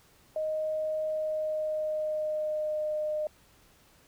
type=tone with pitch glide; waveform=sine; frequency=622.3 to 609.8 Hz; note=D#5 to D#5; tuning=0 to -35 cents; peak=-28 dBFS; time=0.36-3.27 s; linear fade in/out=2 ms; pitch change=-35 cents; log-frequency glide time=1.05-2.99 s; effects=pink hiss -61 dBFS RMS until 4.07 s